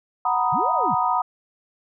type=chord; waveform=sine; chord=B major seventh; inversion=second; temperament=equal; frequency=740 / 932.3 / 987.8 / 1244.5 Hz; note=F#5 / A#5 / B5 / D#6; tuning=0 / 0 / 0 / 0 cents; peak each=-24 dBFS; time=0.25-1.22 s; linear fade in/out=5 ms
type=linear two-way sweep; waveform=sine; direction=up then down; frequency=103.83 to 740 to 103.83 Hz; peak=-27 dBFS; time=0.52-0.95 s; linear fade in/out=10 ms; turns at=0.73 s
effects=none